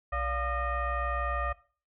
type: tone with frequency modulation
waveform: sine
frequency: 577 Hz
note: D5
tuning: 31 cents flat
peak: -28 dBFS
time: 0.12-1.53 s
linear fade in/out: 10 ms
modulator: 639 Hz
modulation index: 1.8
effects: noise-tail reverb RT60 0.4 s tail -19 dB re dry